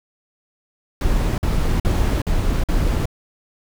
brown noise bursts, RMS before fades -18 dBFS, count 5, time 1.01-3.056 s, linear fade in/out 2 ms, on 370 ms, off 49 ms, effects none

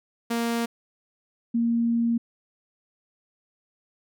sawtooth / sine tone pair in turn, 233.1 / 233.1 Hz, A#3 / A#3, 0 / 0 cents, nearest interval unison, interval 0 cents, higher neither, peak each -20 dBFS, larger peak neither, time 0.3-0.66 / 1.54-2.18 s, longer second, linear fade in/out 10 ms, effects none

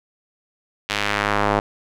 square tone with band-pass filter sweep, 51.5 Hz, G#1, 14 cents flat, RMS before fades -21 dBFS, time 0.89-1.6 s, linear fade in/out 5 ms, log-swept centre 3100 to 780 Hz, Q 1.1, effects none

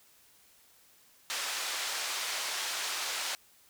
white band-pass noise, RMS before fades -35 dBFS, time 1.3-3.35 s, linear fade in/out 0 ms, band 700 to 6000 Hz, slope 12 dB/octave, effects white hiss -62 dBFS RMS until 3.69 s

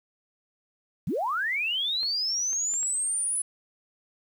sine linear sweep, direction up, 116.1 to 10140 Hz, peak -25 dBFS, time 1.07-3.42 s, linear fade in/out 5 ms
clicks, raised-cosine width 0.3 ms, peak -29 dBFS, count 4, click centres 2.032 / 2.531 / 2.738 / 2.83 s
effects 9-bit

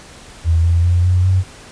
sine tone with pitch steps, 82.41 / 85.02 / 87.71 / 90.49 / 93.36 Hz, E2 / F2 / F2 / F#2 / F#2, 0 / -46 / +8 / -38 / +16 cents, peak -10 dBFS, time 0.44-1.44 s, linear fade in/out 50 ms, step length 200 ms, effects pink hiss -39 dBFS RMS until 1.71 s + resampled to 22050 Hz

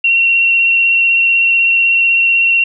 sine tone with vibrato, 2733 Hz, F7, 38 cents flat, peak -8 dBFS, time 0.04-2.64 s, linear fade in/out 5 ms, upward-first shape triangle, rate 16 Hz, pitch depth 18 cents each way, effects none

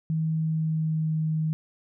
sine tone with pitch glide, 159.3 to 157.29 Hz, D#3 to D#3, +41 to +19 cents, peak -23 dBFS, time 0.1-1.53 s, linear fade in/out 0 ms, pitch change -22 cents, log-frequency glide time 0.34-1.17 s, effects none

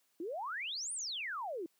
sine exponential two-way sweep, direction up then down, 311.1 to 9580 to 311.1 Hz, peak -37 dBFS, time 0.2-1.66 s, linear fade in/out 2 ms, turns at 0.93 s, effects white hiss -75 dBFS RMS until 1.79 s + high-pass 200 Hz 12 dB/octave

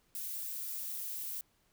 violet noise, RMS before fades -40 dBFS, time 0.15-1.41 s, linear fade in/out 0 ms, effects pink hiss -72 dBFS RMS until 1.72 s

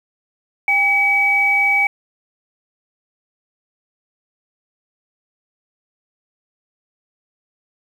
sine tone pair together, 800 / 2276 Hz, G5 / C#7, +35 / +45 cents, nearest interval octave + tritone, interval 1810 cents, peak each -21 / -13 dBFS, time 0.68-1.87 s, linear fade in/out 2 ms, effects 7-bit

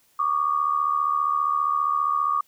sine tone pair together, 1130 / 1205 Hz, C#6 / D6, +33 / +44 cents, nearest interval minor second, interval 111 cents, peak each -23 dBFS, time 0.19-2.41 s, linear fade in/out 5 ms, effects white hiss -62 dBFS RMS until 2.47 s

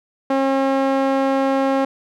sawtooth tone with band-pass filter, 270 Hz, C#4, 45 cents flat, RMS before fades -18 dBFS, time 0.3-1.85 s, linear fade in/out 5 ms, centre 630 Hz, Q 0.92, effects none

